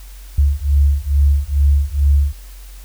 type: beating tone pair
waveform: sine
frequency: 70 / 72.3 Hz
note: C#2 / D2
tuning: +18 / -27 cents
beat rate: 2.3 Hz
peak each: -14 dBFS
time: 0.38-2.33 s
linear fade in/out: 5 ms
effects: added 46 Hz sine -33 dBFS peak until 2.84 s + white hiss -45 dBFS RMS until 2.84 s